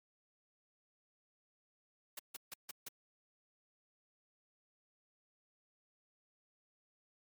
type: noise bursts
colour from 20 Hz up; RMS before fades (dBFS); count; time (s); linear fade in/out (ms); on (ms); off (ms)
white; -45; 5; 2.17-2.885; 5; 23; 150
effects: high-pass 150 Hz 12 dB/octave + MP3 96 kbps